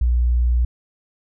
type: tone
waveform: sine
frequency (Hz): 60.3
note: B1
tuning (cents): -41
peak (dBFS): -14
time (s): 0.01-0.65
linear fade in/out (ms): 5
effects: none